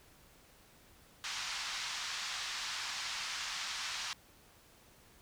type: band-pass noise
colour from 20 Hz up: white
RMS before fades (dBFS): -40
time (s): 1.24-4.13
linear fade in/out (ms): 0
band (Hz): 900 to 5800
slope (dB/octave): 24
effects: pink hiss -62 dBFS RMS until 5.21 s